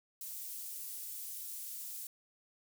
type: high-pass noise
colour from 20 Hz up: pink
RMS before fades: -44 dBFS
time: 0.21-2.07 s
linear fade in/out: 2 ms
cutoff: 11000 Hz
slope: 12 dB/octave
effects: none